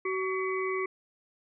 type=harmonic tone with a mistuned harmonic; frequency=376.9 Hz; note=F#4; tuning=32 cents sharp; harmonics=1 / 3 / 5 / 6; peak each=-30 / -35 / -37 / -38 dBFS; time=0.05-0.86 s; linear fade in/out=5 ms; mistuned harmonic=5; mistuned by=+120 cents; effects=none